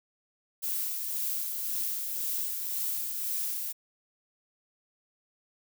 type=noise with tremolo; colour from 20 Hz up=violet; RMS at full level=-31 dBFS; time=0.62-3.73 s; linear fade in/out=20 ms; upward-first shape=sine; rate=1.9 Hz; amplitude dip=35%; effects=none